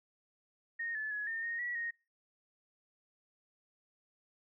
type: tone with pitch steps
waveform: sine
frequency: 1852 / 1732 / 1688 / 1818 / 1857 / 1935 / 1864 Hz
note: A#6 / A6 / G#6 / A#6 / A#6 / B6 / A#6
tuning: -12 / -28 / +28 / -44 / -7 / -36 / -1 cents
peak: -35 dBFS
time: 0.79-1.91 s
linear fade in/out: 10 ms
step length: 160 ms
effects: noise-tail reverb RT60 0.4 s tail -26 dB re dry